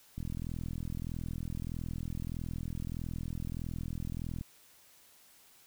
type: click train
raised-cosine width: 5 ms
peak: -26 dBFS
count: 177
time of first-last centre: 0.18-4.411 s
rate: 41.6 Hz
effects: white hiss -61 dBFS RMS until 5.66 s